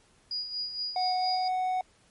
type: tone with tremolo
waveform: sine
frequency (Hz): 4894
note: D#8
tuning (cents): -29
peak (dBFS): -29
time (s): 0.31-1.48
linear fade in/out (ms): 2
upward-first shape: sine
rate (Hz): 4.3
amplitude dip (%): 60
type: tone with pitch glide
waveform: triangle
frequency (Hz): 737 to 741.3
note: F#5 to F#5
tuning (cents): -7 to +3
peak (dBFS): -24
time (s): 0.96-1.81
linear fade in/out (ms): 2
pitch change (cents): +10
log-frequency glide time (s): 1.15-1.31
effects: pink hiss -63 dBFS RMS until 2.1 s + MP3 48 kbps